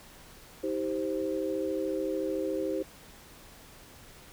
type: chord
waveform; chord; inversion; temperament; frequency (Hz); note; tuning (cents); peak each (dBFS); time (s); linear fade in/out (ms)
sine; C minor; first; equal with one note detuned; 318.4 / 392 / 523.3; Eb4 / G4 / C5; +40 / 0 / 0; -33; 0.63-2.83; 10
effects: pink hiss -52 dBFS RMS until 4.32 s